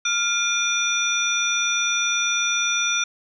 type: tone cluster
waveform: sine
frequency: 1394 / 2405 / 3556 / 5850 Hz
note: F6 / D7 / A7 / F#8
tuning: -4 / +41 / +18 / -21 cents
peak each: -25 dBFS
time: 0.05-3.04 s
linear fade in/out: 5 ms
effects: none